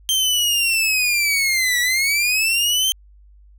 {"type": "linear two-way sweep", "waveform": "sawtooth", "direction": "down then up", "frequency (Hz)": [3154, 1927, 3154], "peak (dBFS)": -13, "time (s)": [0.09, 2.92], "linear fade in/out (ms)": 0, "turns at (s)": 1.8, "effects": ["added 50 Hz sine -45 dBFS peak until 3.58 s"]}